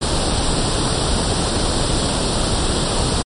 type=noise with comb filter; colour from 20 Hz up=pink; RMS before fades=-18 dBFS; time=0.01-3.23 s; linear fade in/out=20 ms; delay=0.23 ms; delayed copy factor=+0.7; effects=MP3 48 kbps